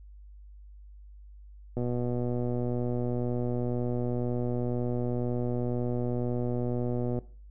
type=click train; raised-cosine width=2 ms; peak=-19 dBFS; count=662; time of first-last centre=1.77-7.188 s; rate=122 Hz; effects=noise-tail reverb RT60 0.4 s tail -18 dB re dry + added 50 Hz sine -46 dBFS peak until 7.5 s